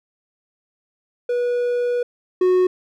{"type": "tone pair in turn", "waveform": "triangle", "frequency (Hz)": [486.4, 366.6], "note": ["B4", "F#4"], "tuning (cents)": [-26, -16], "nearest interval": "perfect fourth", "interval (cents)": 490, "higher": "first", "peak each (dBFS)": [-16, -11], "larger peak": "second", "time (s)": [[1.29, 2.03], [2.41, 2.67]], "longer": "first", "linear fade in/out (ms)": 5, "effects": []}